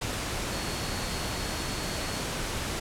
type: tone in noise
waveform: sine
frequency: 4365 Hz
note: C#8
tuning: 28 cents flat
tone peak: -42 dBFS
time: 0.51-2.24 s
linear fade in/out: 10 ms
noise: pink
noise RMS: -32 dBFS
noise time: 0.01-2.8 s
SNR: -13 dB
effects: low-pass 10000 Hz 12 dB/octave